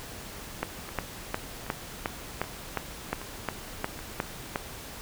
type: two click trains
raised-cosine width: 0.5 ms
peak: -24 / -12 dBFS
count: 5 / 12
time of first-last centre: 0.89-3.991 / 0.63-4.559 s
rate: 1.29 / 2.8 Hz
effects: pink hiss -42 dBFS RMS until 5.01 s